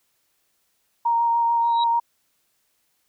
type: tone with vibrato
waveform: sine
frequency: 933 Hz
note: A#5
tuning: 1 cent sharp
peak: -17 dBFS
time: 1.05-2 s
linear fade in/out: 10 ms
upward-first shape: sine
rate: 6.8 Hz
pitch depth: 12 cents each way
type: tone with exponential growth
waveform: sine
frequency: 3858 Hz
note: B7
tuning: 41 cents flat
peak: -24 dBFS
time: 1.61-1.84 s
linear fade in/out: 5 ms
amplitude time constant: 48 ms
effects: white hiss -69 dBFS RMS until 3.08 s